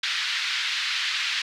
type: band-pass noise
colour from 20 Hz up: white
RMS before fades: -27 dBFS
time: 0.03-1.42 s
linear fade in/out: 5 ms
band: 1500 to 4200 Hz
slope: 24 dB/octave
effects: none